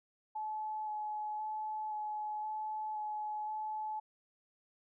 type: tone with vibrato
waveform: sine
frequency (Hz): 855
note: A5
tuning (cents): -50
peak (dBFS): -36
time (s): 0.35-4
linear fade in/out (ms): 10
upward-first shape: square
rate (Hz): 0.96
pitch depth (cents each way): 11
effects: none